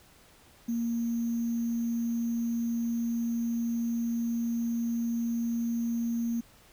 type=tone with sample-and-hold; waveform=sine; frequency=233.1 Hz; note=A#3; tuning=in tune; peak=-27 dBFS; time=0.68-6.41 s; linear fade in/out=10 ms; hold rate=6300 Hz; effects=pink hiss -58 dBFS RMS until 6.72 s